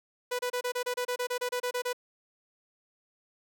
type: tone bursts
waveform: sawtooth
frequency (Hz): 493.9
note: B4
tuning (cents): 0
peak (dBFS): -25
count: 15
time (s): 0.31-1.931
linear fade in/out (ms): 10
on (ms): 81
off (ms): 29
effects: none